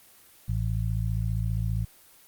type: harmonic tone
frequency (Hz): 55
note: A1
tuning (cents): 0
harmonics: 1 / 2 / 3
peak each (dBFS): -29 / -27 / -35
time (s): 0.48-1.85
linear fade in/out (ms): 10
effects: white hiss -55 dBFS RMS until 2.27 s + Opus 24 kbps